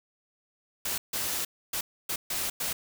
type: noise bursts at uneven times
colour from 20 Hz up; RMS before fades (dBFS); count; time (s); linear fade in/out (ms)
white; -31; 6; 0.85-0.98 / 1.13-1.45 / 1.73-1.81 / 2.09-2.16 / 2.3-2.5 / 2.6-2.73; 5
effects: none